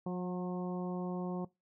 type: harmonic tone with a mistuned harmonic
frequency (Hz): 180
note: F#3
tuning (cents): -47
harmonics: 1 / 2 / 3 / 4 / 5 / 6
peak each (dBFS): -35 / -41 / -45 / -47 / -49 / -51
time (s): 0.06-1.45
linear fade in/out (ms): 5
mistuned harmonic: 4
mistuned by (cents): +16
effects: noise-tail reverb RT60 0.2 s tail -21 dB re dry